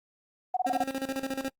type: tone bursts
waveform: sine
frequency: 740 Hz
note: F#5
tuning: in tune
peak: -23 dBFS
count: 6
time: 0.54-0.829 s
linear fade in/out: 5 ms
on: 29 ms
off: 23 ms
type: tone with tremolo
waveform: 25% pulse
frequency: 268.2 Hz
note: C4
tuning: 43 cents sharp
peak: -25 dBFS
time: 0.66-1.5 s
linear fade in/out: 10 ms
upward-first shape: square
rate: 14 Hz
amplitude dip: 75%
effects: noise-tail reverb RT60 0.1 s tail -26 dB re dry + Opus 24 kbps